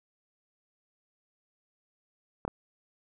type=clicks; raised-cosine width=1 ms; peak=-18 dBFS; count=2; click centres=2.451 / 2.479 s; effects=none